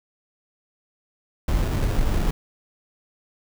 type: noise with sample-and-hold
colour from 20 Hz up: brown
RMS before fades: -21 dBFS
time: 1.48-2.31 s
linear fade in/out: 5 ms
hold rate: 2100 Hz
effects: none